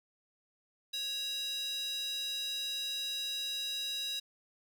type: tone with high-pass filter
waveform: square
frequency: 554.4 Hz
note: C#5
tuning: in tune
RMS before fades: -37 dBFS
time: 0.93-4.2 s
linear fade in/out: 10 ms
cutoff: 3800 Hz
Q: 4.8
effects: none